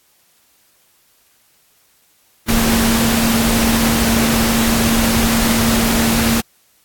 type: tone in noise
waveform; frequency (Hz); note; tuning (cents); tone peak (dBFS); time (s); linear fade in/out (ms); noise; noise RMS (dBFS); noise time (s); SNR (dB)
sine; 228.4; A#3; -35; -15; 2.48-6.41; 10; pink; -17; 2.48-6.41; -1
effects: white hiss -56 dBFS RMS until 6.84 s + AAC 64 kbps